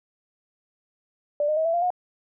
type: tone with pitch steps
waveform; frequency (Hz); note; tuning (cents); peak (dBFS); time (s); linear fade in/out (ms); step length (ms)
sine; 587.3 / 611.9 / 637.5 / 664.2 / 692 / 721; D5 / D#5 / D#5 / E5 / F5 / F#5; 0 / -29 / +42 / +13 / -16 / -45; -20; 1.4-1.904; 2; 84
effects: none